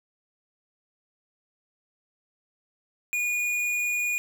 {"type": "tone with tanh clipping", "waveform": "sine", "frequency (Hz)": 2445, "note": "D#7", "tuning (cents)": -31, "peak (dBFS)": -26, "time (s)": [3.13, 4.18], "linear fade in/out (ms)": 0, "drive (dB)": 14, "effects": []}